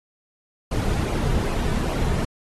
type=noise with flanger; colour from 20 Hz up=brown; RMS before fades=-23 dBFS; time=0.71-2.25 s; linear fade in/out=5 ms; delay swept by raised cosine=0.53 to 3.73 ms; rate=2.5 Hz; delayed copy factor=-0.6; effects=AAC 32 kbps